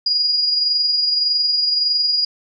sine tone with amplitude modulation, 4875 Hz, D#8, 36 cents flat, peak -13 dBFS, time 0.06-2.25 s, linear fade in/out 5 ms, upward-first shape sine, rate 21.7 Hz, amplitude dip 40%, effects none

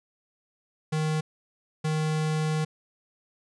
square tone bursts at uneven times, 155.56 Hz, D#3, in tune, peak -25 dBFS, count 2, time 0.92-1.21 / 1.84-2.65 s, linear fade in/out 10 ms, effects resampled to 22050 Hz + 11-bit

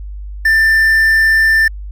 triangle tone with quantisation, 1781 Hz, A6, 21 cents sharp, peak -6 dBFS, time 0.45-1.68 s, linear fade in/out 5 ms, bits 6, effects added 50 Hz sine -24 dBFS peak until 1.91 s

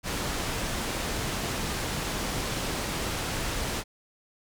pink low-pass noise, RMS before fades -31 dBFS, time 0.03-3.84 s, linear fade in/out 50 ms, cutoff 9900 Hz, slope 12 dB/octave, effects none

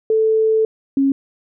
sine tone pair in turn, 440 / 273.6 Hz, A4 / C#4, 0 / -23 cents, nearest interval minor sixth, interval 823 cents, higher first, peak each -12 dBFS, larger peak neither, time 0.1-0.65 / 0.97-1.12 s, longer first, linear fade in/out 2 ms, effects none

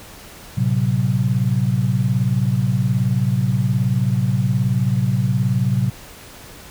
sine tone cluster, 111.7 / 130.5 / 186.8 Hz, A2 / C3 / F#3, +27 / -4 / +17 cents, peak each -20 / -18 / -22 dBFS, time 0.57-5.9 s, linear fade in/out 10 ms, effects pink hiss -40 dBFS RMS until 6.7 s

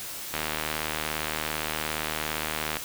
click train, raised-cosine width 0.3 ms, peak -12 dBFS, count 189, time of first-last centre 0.34-2.769 s, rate 77.4 Hz, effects white hiss -37 dBFS RMS until 2.84 s

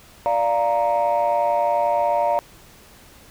sine chord, Bb major, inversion first, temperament equal, 587.3 / 698.5 / 932.3 Hz, D5 / F5 / Bb5, 0 / 0 / 0 cents, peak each -20 dBFS, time 0.26-2.39 s, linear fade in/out 0 ms, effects tanh soft clip ceiling -12 dBFS + pink hiss -48 dBFS RMS until 3.3 s

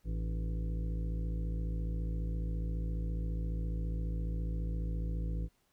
harmonic tone with a mistuned harmonic, 54.6 Hz, A1, 13 cents flat, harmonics 1 / 2 / 3 / 5 / 6 / 7 / 8 / 9, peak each -33 / -42 / -41 / -51 / -52 / -57 / -59 / -54 dBFS, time 0.04-5.49 s, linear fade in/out 50 ms, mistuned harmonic 6, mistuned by -65 cents, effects pink hiss -74 dBFS RMS until 5.72 s

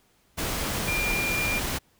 sine tone in noise, 2394 Hz, D7, 33 cents sharp, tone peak -26 dBFS, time 0.87-1.6 s, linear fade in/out 20 ms, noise pink, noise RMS -29 dBFS, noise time 0.37-1.79 s, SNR 0 dB, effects pink hiss -64 dBFS RMS until 1.99 s

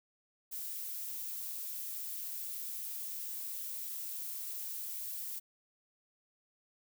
violet noise, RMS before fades -41 dBFS, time 0.51-5.4 s, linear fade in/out 20 ms, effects none

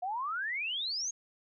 sine exponential sweep, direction up, 700 to 6680 Hz, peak -32 dBFS, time 0.02-1.11 s, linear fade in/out 10 ms, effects none

